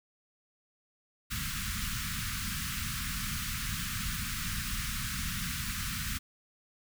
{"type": "band-stop noise", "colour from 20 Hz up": "pink", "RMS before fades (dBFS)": -35, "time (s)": [1.3, 6.19], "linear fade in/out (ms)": 20, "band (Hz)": [230, 1200], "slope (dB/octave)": 48, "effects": []}